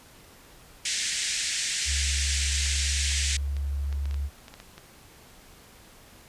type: band-pass noise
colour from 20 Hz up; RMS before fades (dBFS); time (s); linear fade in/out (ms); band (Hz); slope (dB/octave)
white; -29; 0.85-3.37; 5; 1700 to 8400; 48
type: tone with pitch glide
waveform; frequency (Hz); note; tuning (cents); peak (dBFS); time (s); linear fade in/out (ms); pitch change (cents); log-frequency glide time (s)
sine; 69.9 to 70.51; C#2 to C#2; +15 to +30; -26; 1.85-4.3; 50; +15; 2.44-3.05
type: clicks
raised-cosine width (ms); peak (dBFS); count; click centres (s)
0.2; -26; 12; 2.663 / 2.755 / 3.117 / 3.567 / 3.927 / 4.056 / 4.111 / 4.143 / 4.482 / 4.54 / 4.601 / 4.78
effects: pink hiss -52 dBFS RMS until 6.28 s + resampled to 32000 Hz